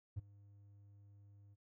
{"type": "tone with ADSR envelope", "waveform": "triangle", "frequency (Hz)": 101, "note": "G#2", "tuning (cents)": -48, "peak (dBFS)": -33, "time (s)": [0.16, 1.56], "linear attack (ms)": 22, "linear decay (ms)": 18, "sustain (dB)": -24, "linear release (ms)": 31, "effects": ["tanh soft clip ceiling -34 dBFS"]}